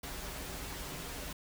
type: noise with comb filter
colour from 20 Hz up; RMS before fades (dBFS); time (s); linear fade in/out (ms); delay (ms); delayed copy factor
pink; -42; 0.03-1.33; 5; 9.1; -0.6
effects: none